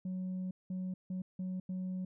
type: tone bursts at uneven times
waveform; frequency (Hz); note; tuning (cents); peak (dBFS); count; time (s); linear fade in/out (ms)
sine; 185; F#3; 0; -33; 5; 0.05-0.51 / 0.7-0.94 / 1.1-1.22 / 1.39-1.6 / 1.69-2.05; 5
effects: tanh soft clip ceiling -34 dBFS